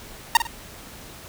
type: tone with echo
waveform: sawtooth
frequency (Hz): 926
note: A#5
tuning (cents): -12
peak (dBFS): -7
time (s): 0.35-0.37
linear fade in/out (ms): 2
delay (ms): 50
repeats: 2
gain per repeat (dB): -10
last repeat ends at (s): 0.47
effects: pink hiss -42 dBFS RMS until 1.28 s